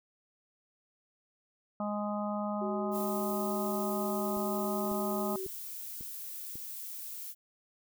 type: harmonic tone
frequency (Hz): 207.7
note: G#3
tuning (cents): 0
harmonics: 1 / 3 / 4 / 5 / 6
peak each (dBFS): -34 / -37 / -40 / -44 / -41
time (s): 1.8-5.36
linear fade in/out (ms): 2
type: tone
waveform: sine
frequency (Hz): 380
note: F#4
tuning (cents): +46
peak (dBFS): -36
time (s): 2.61-5.47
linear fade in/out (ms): 10
type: noise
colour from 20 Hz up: violet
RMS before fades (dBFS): -42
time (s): 2.91-7.35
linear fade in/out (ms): 50
type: click train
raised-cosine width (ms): 3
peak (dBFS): -34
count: 5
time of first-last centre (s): 4.37-6.556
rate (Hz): 1.83
effects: none